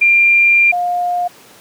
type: tone pair in turn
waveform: sine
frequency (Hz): 2386 / 709.4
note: D7 / F5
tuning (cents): +27 / +27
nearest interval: octave + major sixth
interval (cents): 2100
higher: first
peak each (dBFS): -7 / -14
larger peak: first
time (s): 0.01-0.72 / 0.72-1.28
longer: first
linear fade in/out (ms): 10
effects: pink hiss -42 dBFS RMS until 1.6 s + high-pass 200 Hz 12 dB/octave